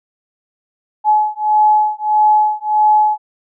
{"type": "beating tone pair", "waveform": "sine", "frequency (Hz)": [850, 851.6], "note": ["G#5", "G#5"], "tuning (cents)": [40, 43], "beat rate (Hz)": 1.6, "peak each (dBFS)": -13, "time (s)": [1.04, 3.18], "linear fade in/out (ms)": 50, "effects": []}